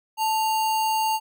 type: tone with sample-and-hold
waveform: sine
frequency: 880 Hz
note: A5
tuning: in tune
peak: -20 dBFS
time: 0.17-1.2 s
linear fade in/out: 50 ms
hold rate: 3675 Hz
effects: none